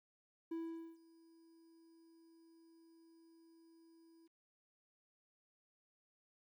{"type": "tone with ADSR envelope", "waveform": "triangle", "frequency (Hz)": 329.6, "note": "E4", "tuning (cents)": 0, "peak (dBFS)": -37, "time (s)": [0.51, 4.28], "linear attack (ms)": 8, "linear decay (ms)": 450, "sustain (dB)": -24, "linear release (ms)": 16, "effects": ["13-bit"]}